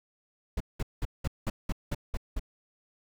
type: noise bursts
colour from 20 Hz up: brown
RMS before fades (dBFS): -29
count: 9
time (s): 0.57-2.396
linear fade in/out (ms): 5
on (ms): 34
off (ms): 190
effects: none